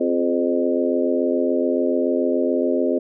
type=harmonic tone with a mistuned harmonic; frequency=87 Hz; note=F2; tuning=6 cents flat; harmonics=3 / 4 / 5 / 6 / 7; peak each=-22 / -23 / -24 / -25 / -25 dBFS; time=0-2.99 s; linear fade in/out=10 ms; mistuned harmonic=5; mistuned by=-43 cents; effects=none